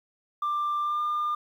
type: tone with pitch glide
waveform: sine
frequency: 1185 to 1203.6 Hz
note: D6 to D6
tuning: +15 to +42 cents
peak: -23 dBFS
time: 0.42-1.35 s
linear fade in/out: 5 ms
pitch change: +27 cents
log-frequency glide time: 0.82-1 s
effects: tanh soft clip ceiling -23 dBFS + 10-bit